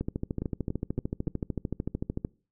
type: two click trains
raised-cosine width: 3 ms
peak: -18 / -17 dBFS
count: 4 / 31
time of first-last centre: 0.42-1.272 / 0.01-2.249 s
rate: 3.52 / 13.4 Hz
effects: noise-tail reverb RT60 0.4 s tail -24 dB re dry